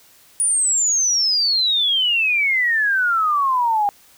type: exponential sweep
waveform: sine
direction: down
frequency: 9660 to 800 Hz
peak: -15 dBFS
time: 0.4-3.89 s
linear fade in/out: 0 ms
effects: white hiss -51 dBFS RMS until 4.17 s